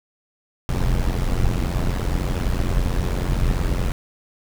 brown noise with amplitude modulation, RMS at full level -17 dBFS, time 0.69-3.92 s, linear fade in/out 0 ms, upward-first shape sine, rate 89 Hz, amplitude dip 80%, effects none

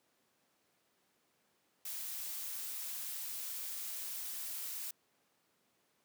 blue noise, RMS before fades -42 dBFS, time 1.85-4.91 s, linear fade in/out 5 ms, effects pink hiss -75 dBFS RMS until 6.04 s + high-pass 200 Hz 12 dB/octave

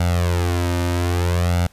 sawtooth tone with flanger, 87.5 Hz, F2, 4 cents sharp, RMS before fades -19 dBFS, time 0-1.67 s, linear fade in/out 5 ms, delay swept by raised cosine 1.4 to 3.3 ms, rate 0.62 Hz, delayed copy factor +0.8, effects pink hiss -54 dBFS RMS until 1.72 s + resampled to 32000 Hz

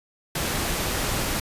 pink noise, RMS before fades -26 dBFS, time 0.35-1.4 s, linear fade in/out 5 ms, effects resampled to 32000 Hz

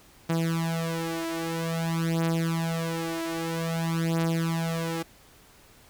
sawtooth beating tone pair, 164.7 / 165.21 Hz, E3 / E3, -1 / +4 cents, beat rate 0.51 Hz, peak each -25 dBFS, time 0.29-5.03 s, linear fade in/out 10 ms, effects pink hiss -55 dBFS RMS until 5.89 s

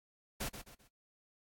pink noise with echo, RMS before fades -38 dBFS, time 0.4-0.49 s, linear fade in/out 10 ms, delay 130 ms, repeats 3, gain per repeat -9 dB, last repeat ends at 0.88 s, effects noise-tail reverb RT60 0.1 s tail -19 dB re dry + AAC 64 kbps

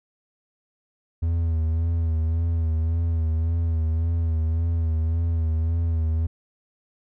triangle tone with vibrato, 81.8 Hz, E2, 13 cents flat, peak -18 dBFS, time 1.22-6.27 s, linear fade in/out 10 ms, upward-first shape sine, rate 1.8 Hz, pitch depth 44 cents each way, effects none

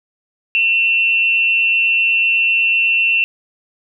sine tone with amplitude modulation, 2704 Hz, E7, 43 cents sharp, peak -9 dBFS, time 0.55-3.24 s, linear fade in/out 0 ms, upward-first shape sine, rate 214 Hz, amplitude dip 55%, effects none

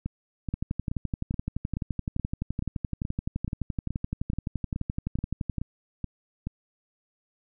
two click trains, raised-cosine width 5 ms, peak -18 / -16 dBFS, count 16 / 60, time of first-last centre 0.06-6.47 / 0.54-5.583 s, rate 2.34 / 11.7 Hz, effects none

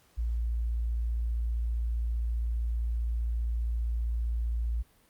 sine tone, 57.6 Hz, A#1, 20 cents flat, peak -27 dBFS, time 0.17-4.83 s, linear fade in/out 20 ms, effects pink hiss -64 dBFS RMS until 5.09 s + Opus 48 kbps

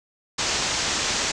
white low-pass noise, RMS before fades -25 dBFS, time 0.38-1.32 s, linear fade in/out 10 ms, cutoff 7300 Hz, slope 48 dB/octave, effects resampled to 22050 Hz

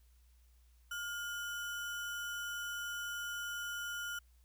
sine tone with sample-and-hold, 1417 Hz, F6, 25 cents sharp, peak -38 dBFS, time 0.91-4.19 s, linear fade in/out 5 ms, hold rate 4410 Hz, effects added 60 Hz sine -62 dBFS peak until 4.44 s + white hiss -75 dBFS RMS until 4.44 s

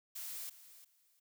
blue noise with echo, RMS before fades -44 dBFS, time 0.15-0.5 s, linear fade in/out 10 ms, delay 350 ms, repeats 2, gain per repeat -14 dB, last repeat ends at 1.2 s, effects none

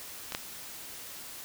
clicks, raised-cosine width 0.2 ms, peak -19 / -13 dBFS, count 2, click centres 0.322 / 0.349 s, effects white hiss -44 dBFS RMS until 1.44 s

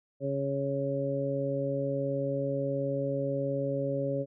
harmonic tone, 138.59 Hz, C#3, in tune, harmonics 1 / 2 / 3 / 4, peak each -34 / -35 / -36 / -31 dBFS, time 0.2-4.26 s, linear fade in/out 50 ms, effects none

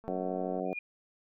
click train, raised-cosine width 1 ms, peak -40 dBFS, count 125, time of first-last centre 0.04-0.596 s, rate 223 Hz
harmonic tone, 92.5 Hz, F#2, in tune, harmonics 2 / 3 / 4 / 5 / 6 / 7 / 8, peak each -39 / -39 / -39 / -39 / -39 / -39 / -39 dBFS, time 0.08-0.73 s, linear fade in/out 0 ms
sine tone with exponential growth, 2430 Hz, D#7, 42 cents flat, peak -31 dBFS, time 0.65-0.79 s, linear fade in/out 5 ms, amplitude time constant 30 ms
effects none

